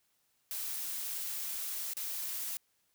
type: noise with dropouts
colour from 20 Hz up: blue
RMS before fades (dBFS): -38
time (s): 0.51-2.57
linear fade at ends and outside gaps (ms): 1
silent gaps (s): 1.935-1.968
effects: white hiss -75 dBFS RMS until 2.94 s